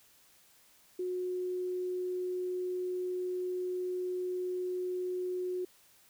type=tone; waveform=sine; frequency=364 Hz; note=F#4; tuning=28 cents flat; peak=-32 dBFS; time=0.99-5.65 s; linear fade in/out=5 ms; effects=white hiss -63 dBFS RMS until 6.09 s